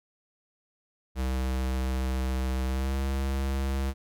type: tone with pitch glide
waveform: square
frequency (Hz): 64.8 to 67.36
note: C2 to C#2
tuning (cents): -16 to -49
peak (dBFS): -27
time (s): 1.15-3.94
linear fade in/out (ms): 50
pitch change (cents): +67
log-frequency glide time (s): 2.66-2.97
effects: none